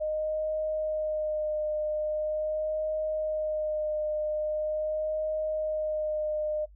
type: tone with vibrato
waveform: sine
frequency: 615 Hz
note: D#5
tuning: 20 cents flat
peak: -27 dBFS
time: 0-6.66 s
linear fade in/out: 20 ms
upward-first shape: sine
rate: 0.42 Hz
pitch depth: 17 cents each way
effects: noise-tail reverb RT60 0.1 s tail -19 dB re dry + added 50 Hz sine -50 dBFS peak until 6.75 s